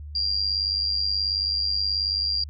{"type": "tone with amplitude modulation", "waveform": "sine", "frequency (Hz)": 4765, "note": "D8", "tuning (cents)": 24, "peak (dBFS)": -19, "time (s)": [0.15, 2.44], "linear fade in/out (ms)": 5, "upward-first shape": "sine", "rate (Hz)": 98.6, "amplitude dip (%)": 70, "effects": ["added 74 Hz sine -35 dBFS peak until 2.49 s"]}